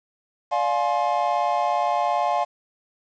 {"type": "chord", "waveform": "triangle", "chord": "D half-diminished seventh", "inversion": "none", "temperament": "just", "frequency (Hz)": [587.3, 704.8, 845.8, 1057.2], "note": ["D5", "F5", "Ab5", "C6"], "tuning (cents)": [0, 16, 31, 18], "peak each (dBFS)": [-26, -21, -23, -26], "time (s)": [0.51, 2.45], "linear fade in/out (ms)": 20, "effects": ["resampled to 16000 Hz", "8-bit"]}